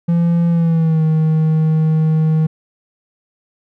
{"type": "tone with pitch glide", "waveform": "triangle", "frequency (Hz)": [170, 157.7], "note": ["F3", "D#3"], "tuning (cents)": [-46, 24], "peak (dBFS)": -9, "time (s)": [0.08, 2.47], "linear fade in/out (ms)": 10, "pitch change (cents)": -130, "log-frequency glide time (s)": [0.49, 1.03], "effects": []}